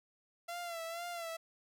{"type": "tone with vibrato", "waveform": "sawtooth", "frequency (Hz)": 678, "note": "E5", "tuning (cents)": 49, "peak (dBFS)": -36, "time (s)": [0.48, 1.37], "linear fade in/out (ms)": 10, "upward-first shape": "sine", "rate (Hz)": 2.1, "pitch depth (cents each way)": 58, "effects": []}